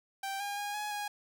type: tone with pitch steps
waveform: sawtooth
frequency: 783 / 810 / 819 / 838 / 825 Hz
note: G5 / G#5 / G#5 / G#5 / G#5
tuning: -2 / -43 / -24 / +15 / -12 cents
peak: -31 dBFS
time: 0.23-1.08 s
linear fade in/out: 5 ms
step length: 170 ms
effects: none